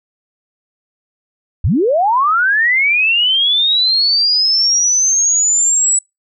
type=linear sweep; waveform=sine; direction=up; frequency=55 to 7902 Hz; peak=-10 dBFS; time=1.64-5.99 s; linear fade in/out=5 ms; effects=noise-tail reverb RT60 0.2 s tail -26 dB re dry